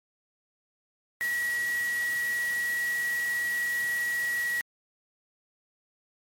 sine tone in noise, 1920 Hz, B6, 49 cents flat, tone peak -26 dBFS, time 1.21-4.61 s, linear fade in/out 0 ms, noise white, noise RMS -40 dBFS, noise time 1.21-4.61 s, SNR +11 dB, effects MP3 64 kbps

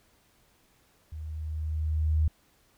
sine tone with level ramp, 77.78 Hz, D#2, in tune, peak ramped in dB -36 to -20 dBFS, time 1.12-2.28 s, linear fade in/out 5 ms, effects pink hiss -65 dBFS RMS until 2.77 s

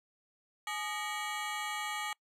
20% pulse ring-modulated tone, 1036 Hz, C6, 17 cents flat, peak -27 dBFS, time 0.67-2.13 s, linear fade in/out 2 ms, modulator 192 Hz, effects noise-tail reverb RT60 0.1 s tail -25 dB re dry + low-pass 11000 Hz 12 dB/octave

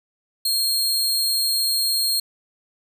sawtooth tone, 4239 Hz, C8, 22 cents sharp, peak -16 dBFS, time 0.45-2.2 s, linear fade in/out 5 ms, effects none

